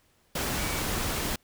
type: tone in noise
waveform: sine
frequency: 2273 Hz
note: C#7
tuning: 43 cents sharp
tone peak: -40 dBFS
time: 0.6-0.82 s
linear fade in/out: 5 ms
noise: pink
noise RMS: -30 dBFS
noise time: 0.35-1.36 s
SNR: -13 dB
effects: pink hiss -66 dBFS RMS until 1.43 s